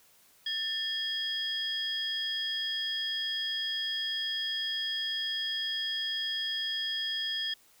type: tone cluster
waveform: sine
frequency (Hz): 1779 / 3280 / 4984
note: A6 / G#7 / D#8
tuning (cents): +19 / -22 / +2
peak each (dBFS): -37 / -31 / -39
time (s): 0.46-7.54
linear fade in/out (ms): 5
effects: tanh soft clip ceiling -21 dBFS + white hiss -62 dBFS RMS until 7.8 s